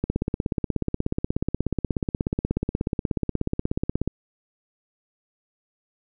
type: click train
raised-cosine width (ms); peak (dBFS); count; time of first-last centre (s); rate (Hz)
3; -10; 68; 0.04-4.076; 16.6
effects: none